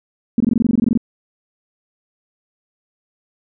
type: tone bursts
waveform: sine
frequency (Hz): 231.5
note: A#3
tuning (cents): -12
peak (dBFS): -10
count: 14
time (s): 0.38-0.975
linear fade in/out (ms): 2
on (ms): 23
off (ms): 21
effects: none